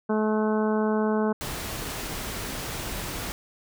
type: harmonic tone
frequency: 215.3 Hz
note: A3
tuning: 37 cents flat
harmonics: 1 / 2 / 3 / 4 / 5 / 6 / 7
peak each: -24 / -26 / -32 / -33 / -35 / -40 / -38 dBFS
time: 0.09-1.33 s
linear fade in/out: 10 ms
type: noise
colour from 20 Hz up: pink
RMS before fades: -33 dBFS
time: 1.41-3.32 s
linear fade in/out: 0 ms
effects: none